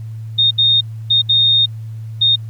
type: tone bursts at uneven times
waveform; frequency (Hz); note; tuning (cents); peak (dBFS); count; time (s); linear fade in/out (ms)
sine; 3683; A#7; -22; -9; 5; 0.38-0.51 / 0.58-0.81 / 1.1-1.22 / 1.29-1.66 / 2.21-2.36; 10
effects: added 111 Hz sine -25 dBFS peak until 2.49 s + pink hiss -54 dBFS RMS until 2.49 s